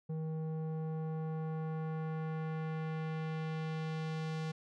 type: tone with low-pass filter sweep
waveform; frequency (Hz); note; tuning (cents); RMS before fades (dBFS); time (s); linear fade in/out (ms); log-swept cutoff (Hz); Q
square; 158.5; D#3; +32; -38; 0.09-4.52; 10; 470 to 5400; 0.88
effects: none